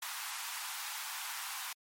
pink high-pass noise, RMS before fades -41 dBFS, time 0.02-1.73 s, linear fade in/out 5 ms, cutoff 830 Hz, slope 48 dB/octave, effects MP3 64 kbps

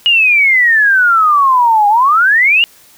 sine exponential two-way sweep, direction down then up, 2901 to 808 to 2901 Hz, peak -6 dBFS, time 0.06-2.64 s, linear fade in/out 0 ms, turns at 1.88 s, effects white hiss -44 dBFS RMS until 2.97 s

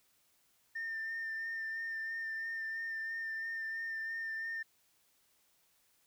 sine tone with vibrato, 1804 Hz, A6, 43 cents sharp, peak -35 dBFS, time 0.75-4.63 s, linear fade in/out 10 ms, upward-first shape sine, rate 3 Hz, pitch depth 18 cents each way, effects tanh soft clip ceiling -34 dBFS + white hiss -72 dBFS RMS until 6.06 s

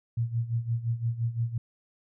sine tone with tremolo, 116.54 Hz, A#2, in tune, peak -23 dBFS, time 0.17-1.58 s, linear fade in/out 5 ms, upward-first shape sine, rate 5.8 Hz, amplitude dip 80%, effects none

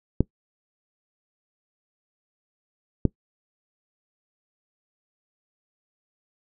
clicks, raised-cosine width 3 ms, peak -5 dBFS, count 2, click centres 0.206 / 3.053 s, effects noise-tail reverb RT60 0.1 s tail -22 dB re dry

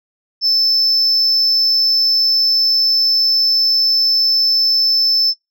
sine tone with amplitude modulation, 5274 Hz, E8, in tune, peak -8 dBFS, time 0.41-5.34 s, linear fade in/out 50 ms, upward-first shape sine, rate 197 Hz, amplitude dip 30%, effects noise-tail reverb RT60 0.2 s tail -22 dB re dry + tanh soft clip ceiling -9 dBFS

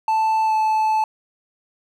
triangle tone with pitch glide, 880 to 870.9 Hz, A5 to A5, 0 to -18 cents, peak -14 dBFS, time 0.08-1.04 s, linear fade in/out 2 ms, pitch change -18 cents, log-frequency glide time 0.45-0.53 s, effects none

